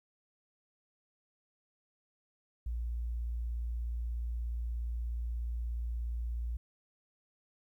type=tone; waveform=sine; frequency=58.4 Hz; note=A#1; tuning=4 cents sharp; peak=-33 dBFS; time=2.66-6.57 s; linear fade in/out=5 ms; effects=12-bit